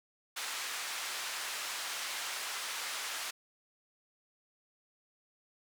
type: band-pass noise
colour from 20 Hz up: pink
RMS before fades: -39 dBFS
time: 0.36-3.31 s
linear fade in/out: 10 ms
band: 1200 to 10000 Hz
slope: 12 dB/octave
effects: none